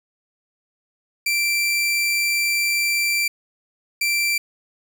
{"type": "tone pair in turn", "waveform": "sawtooth", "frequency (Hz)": [2349, 2349], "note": ["D7", "D7"], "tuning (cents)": [0, 0], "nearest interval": "unison", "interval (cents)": 0, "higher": "neither", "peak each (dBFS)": -15, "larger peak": "neither", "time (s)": [[1.26, 3.28], [4.01, 4.38]], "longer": "first", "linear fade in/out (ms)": 5, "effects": []}